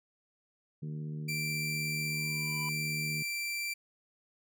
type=harmonic tone; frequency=76.2 Hz; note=D#2; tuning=36 cents flat; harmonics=2 / 3 / 4 / 5 / 6; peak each=-36 / -46 / -54 / -53 / -58 dBFS; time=0.82-3.23 s; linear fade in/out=10 ms
type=tone; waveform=sawtooth; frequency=2349 Hz; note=D7; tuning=in tune; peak=-30 dBFS; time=1.28-3.74 s; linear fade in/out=10 ms
type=tone with exponential growth; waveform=triangle; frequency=992 Hz; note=B5; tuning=7 cents sharp; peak=-36 dBFS; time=2-2.69 s; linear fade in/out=1 ms; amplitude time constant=150 ms
effects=none